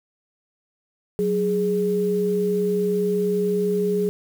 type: tone pair together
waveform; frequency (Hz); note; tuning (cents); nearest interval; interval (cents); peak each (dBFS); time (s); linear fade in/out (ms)
sine; 185 / 415.3; F#3 / G#4; 0 / 0; octave + major second; 1400; -24 / -20; 1.19-4.09; 0
effects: 7-bit